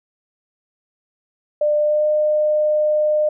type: tone with pitch glide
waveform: sine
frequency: 597 to 606.4 Hz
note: D5 to D#5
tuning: +28 to -45 cents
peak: -14 dBFS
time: 1.61-3.29 s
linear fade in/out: 5 ms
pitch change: +27 cents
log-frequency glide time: 1.77-2.07 s
effects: none